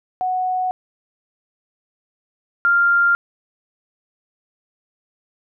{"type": "tone pair in turn", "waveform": "sine", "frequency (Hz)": [739, 1395], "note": ["F#5", "F6"], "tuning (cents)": [-2, -2], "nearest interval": "major seventh", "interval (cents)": 1100, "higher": "second", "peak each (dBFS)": [-18, -12], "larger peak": "second", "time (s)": [[0.21, 0.71], [2.65, 3.15]], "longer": "neither", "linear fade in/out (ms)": 0, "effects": []}